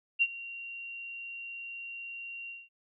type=tone with ADSR envelope; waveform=sine; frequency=2758 Hz; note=F7; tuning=22 cents flat; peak=-20 dBFS; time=0.19-2.69 s; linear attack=29 ms; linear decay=47 ms; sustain=-19 dB; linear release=200 ms; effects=none